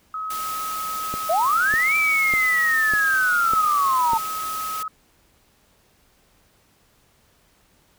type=tone; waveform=sine; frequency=1277 Hz; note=D#6; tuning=45 cents sharp; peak=-26 dBFS; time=0.14-4.88 s; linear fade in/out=2 ms
type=noise; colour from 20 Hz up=white; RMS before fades=-34 dBFS; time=0.3-4.83 s; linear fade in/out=5 ms
type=click train; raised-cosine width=2 ms; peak=-18 dBFS; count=6; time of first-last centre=1.14-4.134 s; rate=1.67 Hz
type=linear two-way sweep; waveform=sine; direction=up then down; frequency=605 to 2349 to 887 Hz; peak=-17 dBFS; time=1.29-4.18 s; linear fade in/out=10 ms; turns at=1.96 s
effects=pink hiss -60 dBFS RMS until 7.98 s